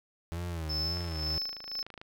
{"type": "tone with vibrato", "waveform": "35% pulse", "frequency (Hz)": 82.41, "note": "E2", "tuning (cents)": 0, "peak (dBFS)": -32, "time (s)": [0.32, 1.38], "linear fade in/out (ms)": 0, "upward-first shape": "sine", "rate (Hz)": 1.9, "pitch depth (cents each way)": 110}
{"type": "tone with tremolo", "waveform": "triangle", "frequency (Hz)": 5260, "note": "E8", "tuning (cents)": -5, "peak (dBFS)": -29, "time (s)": [0.69, 1.83], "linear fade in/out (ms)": 10, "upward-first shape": "sine", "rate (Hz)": 1.9, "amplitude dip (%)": 80}
{"type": "click train", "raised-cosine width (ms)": 0.3, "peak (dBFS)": -29, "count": 29, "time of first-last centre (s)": [0.97, 2.015], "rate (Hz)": 26.8}
{"effects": []}